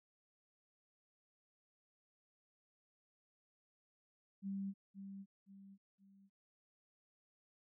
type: tone with echo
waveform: sine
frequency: 196 Hz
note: G3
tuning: in tune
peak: -39 dBFS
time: 4.42-4.74 s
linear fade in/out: 50 ms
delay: 520 ms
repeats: 3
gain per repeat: -8 dB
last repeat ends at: 6.3 s
effects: none